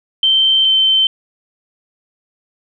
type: tone pair in turn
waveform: sine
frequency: 3116 / 3094 Hz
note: G7 / G7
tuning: -11 / -23 cents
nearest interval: unison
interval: 12 cents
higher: first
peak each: -9 dBFS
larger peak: neither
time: 0.23-0.65 / 0.65-1.07 s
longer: neither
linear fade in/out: 2 ms
effects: none

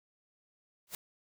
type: noise with exponential growth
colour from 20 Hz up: white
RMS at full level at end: -35 dBFS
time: 0.87-0.95 s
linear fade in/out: 1 ms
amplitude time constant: 16 ms
effects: none

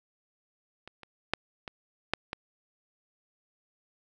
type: clicks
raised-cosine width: 0.3 ms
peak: -28 / -30 / -9 / -22 / -9 / -17 dBFS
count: 6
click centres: 0.876 / 1.033 / 1.336 / 1.678 / 2.136 / 2.331 s
effects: none

